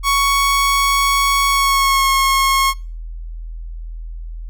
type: tone with pitch glide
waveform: sawtooth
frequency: 1113 to 1085.7 Hz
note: C#6 to C#6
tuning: +7 to -36 cents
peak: -9 dBFS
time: 0.03-2.74 s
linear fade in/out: 50 ms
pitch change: -43 cents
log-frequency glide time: 1.49-2.09 s
effects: noise-tail reverb RT60 0.4 s tail -24 dB re dry + added 41 Hz sine -26 dBFS peak until 4.49 s